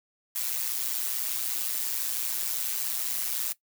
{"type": "noise with amplitude modulation", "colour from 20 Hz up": "blue", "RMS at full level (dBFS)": -27, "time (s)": [0.35, 3.53], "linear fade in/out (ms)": 10, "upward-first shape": "sine", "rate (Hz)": 120, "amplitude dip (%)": 75, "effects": ["noise-tail reverb RT60 0.1 s tail -18 dB re dry"]}